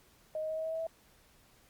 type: tone with pitch steps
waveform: sine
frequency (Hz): 622.3 / 627.4 / 632.4 / 637.6 / 642.8 / 648 / 653.2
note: D#5 / D#5 / D#5 / D#5 / E5 / E5 / E5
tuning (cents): 0 / +14 / +28 / +42 / -44 / -30 / -16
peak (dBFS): -33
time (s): 0.35-0.868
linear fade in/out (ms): 2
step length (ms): 74
effects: pink hiss -64 dBFS RMS until 1.69 s + Opus 48 kbps